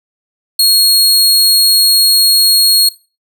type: tone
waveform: sawtooth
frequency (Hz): 4299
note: C8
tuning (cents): +46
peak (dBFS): -4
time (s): 0.59-2.89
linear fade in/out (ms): 5
effects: noise-tail reverb RT60 0.3 s tail -17 dB re dry